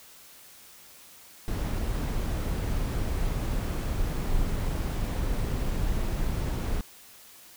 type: noise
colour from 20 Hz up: brown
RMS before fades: -28 dBFS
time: 1.48-6.81 s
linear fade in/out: 0 ms
effects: white hiss -51 dBFS RMS until 7.56 s